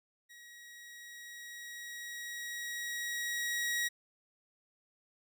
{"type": "tone with level ramp", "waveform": "sawtooth", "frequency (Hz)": 1904, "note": "A#6", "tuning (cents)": 36, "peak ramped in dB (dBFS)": [-49, -27], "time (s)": [0.29, 3.89], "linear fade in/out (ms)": 20, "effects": []}